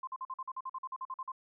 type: tone bursts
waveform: sine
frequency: 1046.5 Hz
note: C6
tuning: in tune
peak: -36 dBFS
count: 15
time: 0.03-1.319 s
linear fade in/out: 5 ms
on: 43 ms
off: 46 ms
effects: none